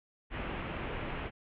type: low-pass noise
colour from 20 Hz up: pink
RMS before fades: -38 dBFS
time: 0.3-1.31 s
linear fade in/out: 50 ms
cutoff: 3000 Hz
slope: 48 dB/octave
effects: none